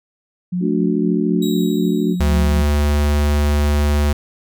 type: tone with tremolo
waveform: sine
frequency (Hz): 179.2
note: F3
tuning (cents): +45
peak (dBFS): -17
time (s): 0.52-2.62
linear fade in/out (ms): 10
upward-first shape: sine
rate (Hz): 3.9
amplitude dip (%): 45
type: chord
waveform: sine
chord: D major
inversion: second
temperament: just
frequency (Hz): 220.2 / 293.7 / 367.1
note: A3 / D4 / F#4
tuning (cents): +2 / 0 / -14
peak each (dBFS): -19 / -20 / -22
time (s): 0.6-2.16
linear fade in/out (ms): 50
type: tone with exponential decay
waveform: sawtooth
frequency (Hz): 3824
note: A#7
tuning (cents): +43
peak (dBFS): -24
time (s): 1.42-3.36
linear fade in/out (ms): 5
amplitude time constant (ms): 420
type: tone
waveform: square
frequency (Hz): 73.42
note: D2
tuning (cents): 0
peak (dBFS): -14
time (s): 2.2-4.13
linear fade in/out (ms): 5
effects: none